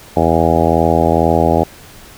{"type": "harmonic tone", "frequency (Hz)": 82.2, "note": "E2", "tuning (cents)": -4, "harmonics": [1, 2, 3, 4, 5, 6, 7, 8, 9, 10], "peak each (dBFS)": [-19, -19, -19, -19, -19, -19, -19, -19, -19, -19], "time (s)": [0.16, 1.64], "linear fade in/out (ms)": 10, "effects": ["pink hiss -39 dBFS RMS until 2.17 s"]}